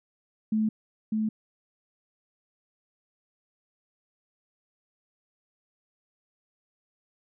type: tone with echo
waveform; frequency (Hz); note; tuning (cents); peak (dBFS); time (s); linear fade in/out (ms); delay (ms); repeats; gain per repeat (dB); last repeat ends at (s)
sine; 217.2; A3; -22; -22; 0.52-0.69; 5; 600; 1; -2; 1.29
effects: none